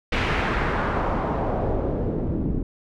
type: noise with low-pass filter sweep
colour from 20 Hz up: pink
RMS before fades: -24 dBFS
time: 0.12-2.63 s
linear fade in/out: 5 ms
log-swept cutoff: 2700 to 260 Hz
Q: 1.5
effects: none